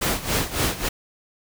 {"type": "noise with tremolo", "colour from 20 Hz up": "pink", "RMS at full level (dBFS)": -21, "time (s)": [0.01, 0.89], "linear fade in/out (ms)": 10, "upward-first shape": "sine", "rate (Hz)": 3.6, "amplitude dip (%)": 80, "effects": []}